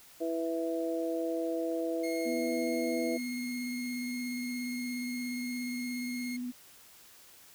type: harmonic tone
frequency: 164.81 Hz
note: E3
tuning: in tune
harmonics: 2 / 3 / 4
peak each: -33 / -35 / -36 dBFS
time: 0.2-3.18 s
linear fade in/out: 20 ms
type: tone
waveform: sawtooth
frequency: 2149 Hz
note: C7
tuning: 46 cents sharp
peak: -37 dBFS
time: 2.03-6.37 s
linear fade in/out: 10 ms
type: tone with vibrato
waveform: sine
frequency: 246.9 Hz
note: B3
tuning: in tune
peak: -34 dBFS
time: 2.25-6.52 s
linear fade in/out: 20 ms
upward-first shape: sine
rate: 17 Hz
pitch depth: 21 cents each way
effects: white hiss -56 dBFS RMS until 7.54 s